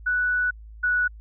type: tone pair in turn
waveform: sine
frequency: 1480 / 1472.3 Hz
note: F#6 / F#6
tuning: 0 / -9 cents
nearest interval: unison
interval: 9 cents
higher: first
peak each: -20 / -19 dBFS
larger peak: second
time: 0.06-0.51 / 0.83-1.08 s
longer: first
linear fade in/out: 10 ms
effects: added 54 Hz sine -40 dBFS peak until 1.2 s